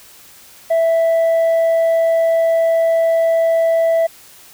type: tone with tanh clipping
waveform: triangle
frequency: 659.3 Hz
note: E5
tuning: in tune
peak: -12 dBFS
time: 0.7-4.07 s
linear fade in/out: 10 ms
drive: 7 dB
effects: white hiss -43 dBFS RMS until 4.53 s